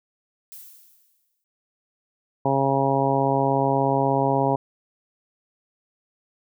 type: noise with exponential decay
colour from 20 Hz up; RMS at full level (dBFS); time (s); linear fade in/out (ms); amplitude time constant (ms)
violet; -39; 0.52-1.44; 0; 200
type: harmonic tone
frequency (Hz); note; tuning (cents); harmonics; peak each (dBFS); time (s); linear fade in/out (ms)
136.6; C#3; -25; 1 / 2 / 3 / 4 / 5 / 6 / 7; -26 / -26 / -26 / -26 / -26 / -26 / -26; 2.45-4.56; 5
effects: none